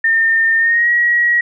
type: tone with pitch glide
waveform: sine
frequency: 1813 to 1907.5 Hz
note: A#6 to A#6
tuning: -49 to +39 cents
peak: -10 dBFS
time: 0.04-1.41 s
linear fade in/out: 5 ms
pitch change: +88 cents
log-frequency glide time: 0.58-0.9 s
effects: none